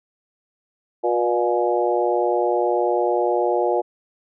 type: harmonic tone with a mistuned harmonic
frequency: 120 Hz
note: B2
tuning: 49 cents flat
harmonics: 3 / 4 / 5 / 6 / 7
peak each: -22 / -23 / -24 / -25 / -25 dBFS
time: 1.03-3.82 s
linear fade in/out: 20 ms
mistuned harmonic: 6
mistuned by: -26 cents
effects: none